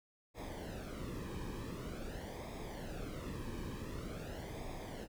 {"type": "noise with flanger", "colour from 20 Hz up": "brown", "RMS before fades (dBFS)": -44, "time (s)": [0.34, 5.08], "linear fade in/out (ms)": 50, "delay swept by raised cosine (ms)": [0.68, 1.46], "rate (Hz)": 0.46, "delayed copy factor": -0.7, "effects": []}